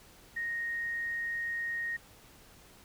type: tone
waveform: sine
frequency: 1864.7 Hz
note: A#6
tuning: in tune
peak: -32 dBFS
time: 0.36-1.97 s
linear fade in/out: 10 ms
effects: pink hiss -57 dBFS RMS until 2.84 s